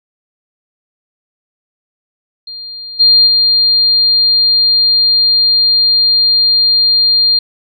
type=tone with level steps; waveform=sine; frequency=4200 Hz; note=C8; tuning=6 cents sharp; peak=-24 / -4 / -7 dBFS; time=2.47-7.39 s; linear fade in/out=5 ms; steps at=2.99 / 3.26 s; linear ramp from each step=20 ms; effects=none